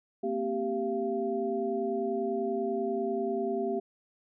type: tone cluster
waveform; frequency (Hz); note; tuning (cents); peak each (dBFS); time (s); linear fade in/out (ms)
sine; 228.1 / 258.3 / 391.2 / 686; A#3 / C4 / G4 / F5; -37 / -22 / -4 / -31; -36 / -37 / -30 / -35; 0.23-3.8; 10
effects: none